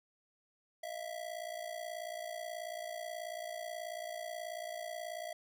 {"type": "ring-modulated tone", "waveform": "square", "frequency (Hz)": 659.3, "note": "E5", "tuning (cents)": 0, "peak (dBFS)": -38, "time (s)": [0.83, 5.33], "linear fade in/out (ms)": 5, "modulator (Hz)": 29.2, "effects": []}